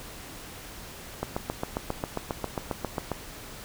click train, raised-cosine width 1 ms, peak -14 dBFS, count 15, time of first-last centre 1.23-3.117 s, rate 7.42 Hz, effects pink hiss -43 dBFS RMS until 3.64 s

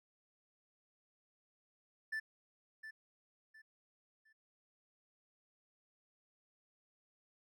triangle tone with echo, 1760 Hz, A6, in tune, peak -35 dBFS, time 2.12-2.2 s, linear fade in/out 10 ms, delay 710 ms, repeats 3, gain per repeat -10 dB, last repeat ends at 4.33 s, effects none

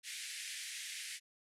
pink band-pass noise, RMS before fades -45 dBFS, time 0.03-1.2 s, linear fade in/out 50 ms, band 1800 to 11000 Hz, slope 48 dB/octave, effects none

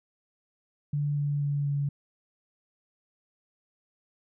sine tone with pitch steps, 145.6 / 144.51 / 143.43 / 142.36 Hz, D3 / D3 / D3 / C#3, -15 / -28 / -41 / +46 cents, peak -25 dBFS, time 0.93-1.89 s, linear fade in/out 5 ms, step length 240 ms, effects none

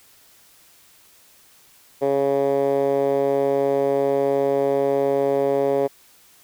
10% pulse tone with band-pass filter, 138.7 Hz, C#3, 1 cent sharp, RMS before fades -20 dBFS, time 2.01-5.88 s, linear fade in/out 20 ms, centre 480 Hz, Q 2.9, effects white hiss -53 dBFS RMS until 6.43 s

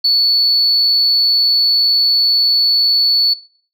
sine tone, 4441 Hz, C#8, 2 cents sharp, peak -8 dBFS, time 0.04-3.34 s, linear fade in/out 10 ms, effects noise-tail reverb RT60 0.5 s tail -20 dB re dry + tanh soft clip ceiling -6 dBFS

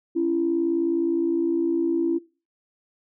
sine tone pair together, 277.2 / 336.8 Hz, C#4 / E4, 0 / +37 cents, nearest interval minor third, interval 337 cents, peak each -26 / -20 dBFS, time 0.15-2.19 s, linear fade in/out 20 ms, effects noise-tail reverb RT60 0.3 s tail -18 dB re dry + tanh soft clip ceiling -12 dBFS

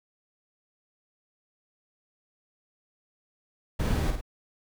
brown noise with echo, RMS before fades -27 dBFS, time 3.79-4.11 s, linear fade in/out 10 ms, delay 51 ms, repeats 2, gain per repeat -5 dB, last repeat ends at 4.212 s, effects none

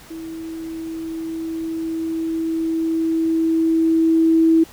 sine tone with level ramp, 325.3 Hz, E4, 23 cents flat, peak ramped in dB -29 to -10 dBFS, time 0.1-4.64 s, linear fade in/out 10 ms, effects pink hiss -44 dBFS RMS until 4.72 s

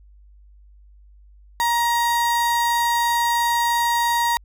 35% pulse tone, 943 Hz, A#5, 20 cents sharp, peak -16 dBFS, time 1.6-4.37 s, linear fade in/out 0 ms, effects added 50 Hz sine -46 dBFS peak until 4.44 s

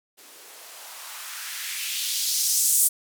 violet noise with band-pass filter sweep, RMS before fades -27 dBFS, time 0.17-2.89 s, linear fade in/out 20 ms, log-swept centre 290 to 9400 Hz, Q 1.6, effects none

